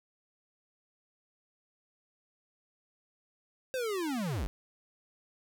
square linear sweep, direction down, 532 to 34.65 Hz, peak -32 dBFS, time 3.74-4.47 s, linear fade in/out 0 ms, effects none

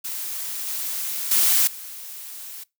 blue noise with level steps, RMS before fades -30 / -28 / -18 / -37 dBFS, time 0.04-2.64 s, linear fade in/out 10 ms, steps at 0.67 / 1.31 / 1.67 s, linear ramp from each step 5 ms, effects noise-tail reverb RT60 0.2 s tail -22 dB re dry

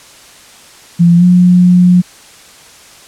sine tone with pitch glide, 171.5 to 179.09 Hz, F3 to F3, -31 to +44 cents, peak -3 dBFS, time 0.99-2.02 s, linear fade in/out 20 ms, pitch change +75 cents, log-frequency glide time 1.17-1.24 s, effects white hiss -38 dBFS RMS until 3.07 s + low-pass 9000 Hz 12 dB/octave

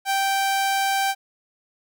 sawtooth tone, 782 Hz, G5, 4 cents flat, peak -16 dBFS, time 0.05-1.15 s, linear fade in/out 50 ms, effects none

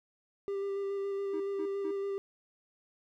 triangle tone with vibrato, 396.2 Hz, G4, 18 cents sharp, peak -30 dBFS, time 0.48-2.18 s, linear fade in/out 0 ms, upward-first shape square, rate 7.1 Hz, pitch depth 11 cents each way
triangle tone bursts, 319.6 Hz, D#4, 47 cents sharp, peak -34 dBFS, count 3, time 1.33-1.915 s, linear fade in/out 10 ms, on 75 ms, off 180 ms
effects none

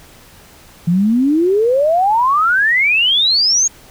sine exponential sweep, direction up, 164.81 to 6720 Hz, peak -10 dBFS, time 0.87-3.68 s, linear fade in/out 10 ms, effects pink hiss -43 dBFS RMS until 3.9 s

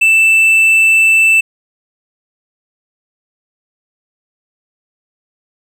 triangle tone with hard clipping, 2652 Hz, E7, 10 cents sharp, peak -7 dBFS, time 0.01-1.41 s, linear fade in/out 10 ms, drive 6 dB, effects none

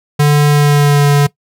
square tone with pitch glide, 146.83 to 143.89 Hz, D3 to D3, 0 to -35 cents, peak -7 dBFS, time 0.19-1.27 s, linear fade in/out 10 ms, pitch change -35 cents, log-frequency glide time 0.48-1.06 s, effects noise-tail reverb RT60 0.1 s tail -19 dB re dry

